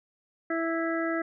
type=harmonic tone; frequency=329.6 Hz; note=E4; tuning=in tune; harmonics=1 / 2 / 4 / 5 / 6; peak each=-29 / -32 / -35 / -36 / -37 dBFS; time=0.5-1.22 s; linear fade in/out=5 ms; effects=none